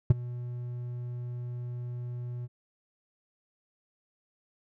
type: tone with ADSR envelope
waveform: triangle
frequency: 122 Hz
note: B2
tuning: 21 cents flat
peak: -10 dBFS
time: 0.1-2.48 s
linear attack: 6 ms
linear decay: 20 ms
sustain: -22 dB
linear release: 36 ms
effects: none